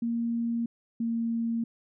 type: tone pair in turn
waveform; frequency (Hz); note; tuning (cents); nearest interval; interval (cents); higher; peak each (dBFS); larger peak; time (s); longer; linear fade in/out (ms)
sine; 233.1 / 230.4; A#3 / A#3; 0 / -20; unison; 20; first; -26; neither; 0.02-0.66 / 1-1.64; neither; 5
effects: none